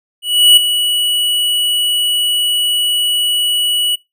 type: tone with ADSR envelope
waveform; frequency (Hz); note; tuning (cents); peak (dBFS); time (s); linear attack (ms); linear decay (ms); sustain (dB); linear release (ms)
square; 2938; F#7; -13; -3; 0.22-3.96; 350; 7; -10; 14
effects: noise-tail reverb RT60 0.2 s tail -22 dB re dry